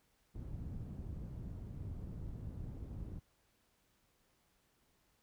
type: low-pass noise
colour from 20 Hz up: white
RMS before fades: -45 dBFS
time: 0.34-3.2 s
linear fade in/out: 20 ms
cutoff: 120 Hz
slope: 12 dB/octave
effects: pink hiss -75 dBFS RMS until 5.22 s